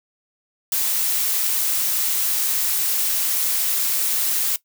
blue noise, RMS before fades -21 dBFS, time 0.72-4.56 s, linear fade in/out 2 ms, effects noise-tail reverb RT60 0.1 s tail -18 dB re dry

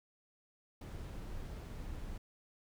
brown noise with ADSR envelope, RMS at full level -40 dBFS, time 0.81-2.18 s, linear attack 6 ms, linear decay 3 ms, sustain -4 dB, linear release 7 ms, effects none

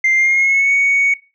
sine tone with pitch glide, 2093 to 2230 Hz, C7 to C#7, 0 to +10 cents, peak -9 dBFS, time 0.04-1.14 s, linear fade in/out 5 ms, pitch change +110 cents, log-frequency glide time 0.14-0.73 s, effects noise-tail reverb RT60 0.3 s tail -20 dB re dry + tanh soft clip ceiling -8 dBFS

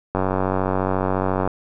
click train, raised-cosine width 1 ms, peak -7 dBFS, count 126, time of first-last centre 0.15-1.476 s, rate 94.3 Hz, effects none

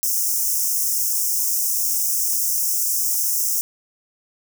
white high-pass noise, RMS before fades -21 dBFS, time 0.03-3.61 s, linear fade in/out 0 ms, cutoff 5300 Hz, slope 96 dB/octave, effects none

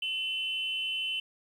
sine tone pair together, 2700 / 3031 Hz, E7 / F#7, +41 / +41 cents, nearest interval major second, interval 200 cents, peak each -33 / -31 dBFS, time 0.02-1.2 s, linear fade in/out 5 ms, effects tanh soft clip ceiling -23 dBFS + 10-bit

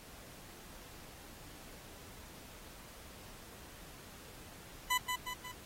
20% pulse tone with echo, 1000 Hz, B5, 21 cents sharp, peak -24 dBFS, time 4.9-4.98 s, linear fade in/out 10 ms, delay 180 ms, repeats 3, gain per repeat -5 dB, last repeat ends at 5.52 s, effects pink hiss -54 dBFS RMS until 5.65 s + AAC 48 kbps

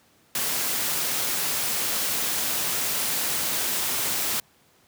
white noise, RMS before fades -26 dBFS, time 0.35-4.4 s, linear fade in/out 2 ms, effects pink hiss -60 dBFS RMS until 4.87 s + high-pass 100 Hz 12 dB/octave

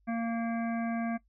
harmonic tone, 230.4 Hz, A#3, 20 cents flat, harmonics 1 / 3 / 5 / 7 / 9 / 10, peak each -30 / -37 / -44 / -44 / -49 / -50 dBFS, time 0.07-1.18 s, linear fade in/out 20 ms, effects noise-tail reverb RT60 0.1 s tail -19 dB re dry + added 50 Hz sine -65 dBFS peak until 1.28 s

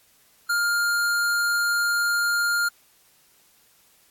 square tone, 1406 Hz, F6, 11 cents sharp, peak -21 dBFS, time 0.49-2.69 s, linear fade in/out 10 ms, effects white hiss -59 dBFS RMS until 4.1 s + AAC 64 kbps

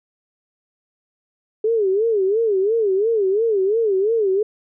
sine tone with vibrato, 417.3 Hz, G#4, 8 cents sharp, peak -15 dBFS, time 1.64-4.43 s, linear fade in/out 5 ms, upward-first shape sine, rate 2.9 Hz, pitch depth 180 cents each way, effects none

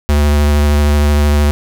square tone with vibrato, 73.42 Hz, D2, in tune, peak -9 dBFS, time 0.09-1.51 s, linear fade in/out 0 ms, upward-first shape triangle, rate 13 Hz, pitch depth 22 cents each way, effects none

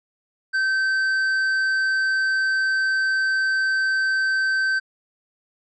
sine tone with tanh clipping, 1548 Hz, G6, 22 cents flat, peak -20 dBFS, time 0.53-4.8 s, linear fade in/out 20 ms, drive 8 dB, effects low-pass 7000 Hz 12 dB/octave

